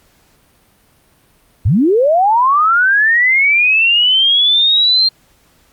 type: linear sweep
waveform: sine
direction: up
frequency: 73.6 to 4200 Hz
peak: -8 dBFS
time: 1.65-5.09 s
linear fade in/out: 10 ms
effects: pink hiss -53 dBFS RMS until 5.72 s + Opus 48 kbps